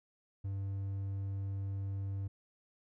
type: tone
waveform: triangle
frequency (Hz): 98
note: G2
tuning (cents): 0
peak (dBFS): -33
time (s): 0.44-2.28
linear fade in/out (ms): 10
effects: none